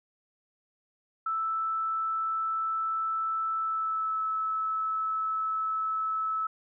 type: tone with pitch glide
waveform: sine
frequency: 1318.5 to 1303.4 Hz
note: E6 to E6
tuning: 0 to -20 cents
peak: -27 dBFS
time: 1.26-6.47 s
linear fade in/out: 5 ms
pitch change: -20 cents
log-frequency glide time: 3.57-4.21 s
effects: none